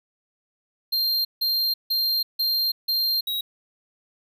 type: tone bursts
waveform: square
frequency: 4186 Hz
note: C8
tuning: in tune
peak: -21 dBFS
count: 5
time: 0.92-3.21 s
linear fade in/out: 10 ms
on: 330 ms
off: 160 ms
type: tone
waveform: square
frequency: 3831 Hz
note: A#7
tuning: 47 cents sharp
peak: -25 dBFS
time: 3.27-3.41 s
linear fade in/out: 5 ms
effects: none